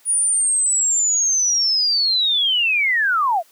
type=linear sweep; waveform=sine; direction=down; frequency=9710 to 622.3 Hz; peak=-15 dBFS; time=0.05-3.43 s; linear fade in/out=50 ms; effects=white hiss -54 dBFS RMS until 3.51 s + high-pass 300 Hz 12 dB/octave